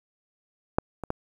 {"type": "clicks", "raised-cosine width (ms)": 1, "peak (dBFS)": [-6, -19, -13], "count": 3, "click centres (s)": [0.785, 1.037, 1.104], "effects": ["8-bit"]}